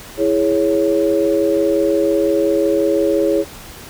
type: chord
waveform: sine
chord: C# minor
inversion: first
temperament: equal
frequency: 329.6 / 415.3 / 554.4 Hz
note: E4 / G#4 / C#5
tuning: 0 / 0 / 0 cents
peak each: -17 dBFS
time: 0.17-3.45 s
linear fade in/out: 50 ms
effects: pink hiss -36 dBFS RMS until 3.89 s